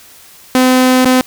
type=tone with dropouts; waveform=sawtooth; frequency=255.7 Hz; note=C4; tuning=40 cents flat; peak=-3 dBFS; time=0.55-1.21 s; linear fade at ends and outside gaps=1 ms; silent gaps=1.048-1.056 s; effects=white hiss -40 dBFS RMS until 1.26 s